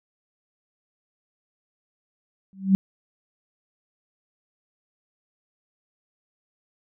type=tone with exponential growth; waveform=sine; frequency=192.7 Hz; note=G3; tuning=29 cents flat; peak=-10 dBFS; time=2.53-2.75 s; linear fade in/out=0 ms; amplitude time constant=47 ms; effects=none